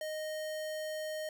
square tone, 620 Hz, D#5, 6 cents flat, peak -37 dBFS, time 0.01-1.29 s, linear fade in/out 2 ms, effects none

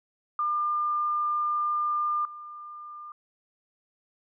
sine tone with level steps, 1201 Hz, D6, 38 cents sharp, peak -24 / -39 dBFS, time 0.39-3.12 s, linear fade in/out 2 ms, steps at 2.25 s, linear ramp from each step 2 ms, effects none

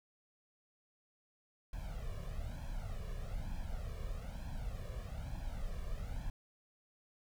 brown noise with flanger, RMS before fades -41 dBFS, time 1.73-6.3 s, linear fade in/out 2 ms, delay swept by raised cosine 1.2 to 1.76 ms, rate 1.1 Hz, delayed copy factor +0.9, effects none

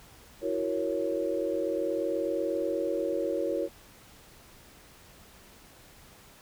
sine chord, F# dominant seventh, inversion third, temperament equal, 329.6 / 370 / 466.2 / 554.4 Hz, E4 / F#4 / A#4 / C#5, 0 / 0 / 0 / 0 cents, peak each -33 / -34 / -33 / -31 dBFS, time 0.41-3.69 s, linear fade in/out 50 ms, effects pink hiss -54 dBFS RMS until 6.41 s

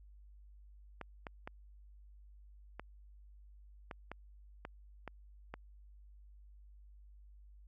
clicks, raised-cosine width 0.5 ms, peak -28 dBFS, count 9, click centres 1.013 / 1.268 / 1.475 / 2.796 / 3.912 / 4.116 / 4.651 / 5.077 / 5.54 s, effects added 50 Hz sine -55 dBFS peak until 7.67 s

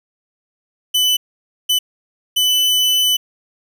40% pulse tone bursts at uneven times, 2999 Hz, F#7, 23 cents sharp, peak -12 dBFS, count 3, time 0.94-1.17 / 1.69-1.79 / 2.36-3.17 s, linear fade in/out 10 ms, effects none

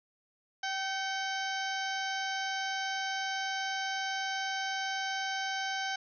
harmonic tone with a mistuned harmonic, 772 Hz, G5, 27 cents flat, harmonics 1 / 2 / 3 / 4 / 5 / 6 / 7 / 8, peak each -36 / -36 / -43 / -41 / -46 / -46 / -45 / -46 dBFS, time 0.63-5.96 s, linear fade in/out 5 ms, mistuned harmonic 3, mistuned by -66 cents, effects none

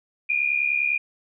sine tone pair together, 2395 / 2465 Hz, D7 / D#7, +33 / -17 cents, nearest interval unison, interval 50 cents, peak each -23 dBFS, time 0.29-0.98 s, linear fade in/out 10 ms, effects none

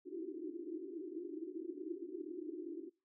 pink band-pass noise, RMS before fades -45 dBFS, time 0.05-2.9 s, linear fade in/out 20 ms, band 300 to 380 Hz, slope 96 dB/octave, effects noise-tail reverb RT60 0.3 s tail -24 dB re dry

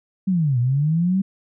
sine linear two-way sweep, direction down then up, 196.9 to 117.9 to 196.9 Hz, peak -16 dBFS, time 0.27-1.22 s, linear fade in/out 10 ms, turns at 0.59 s, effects none

